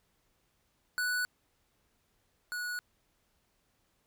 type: tone pair in turn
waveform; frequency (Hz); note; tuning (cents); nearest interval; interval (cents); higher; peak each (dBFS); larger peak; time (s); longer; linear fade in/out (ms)
square; 1480 / 1463.8; F#6 / F#6; 0 / -19; unison; 19; first; -30 / -35; first; 0.98-1.25 / 2.52-2.79; neither; 0
effects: pink hiss -74 dBFS RMS until 4.06 s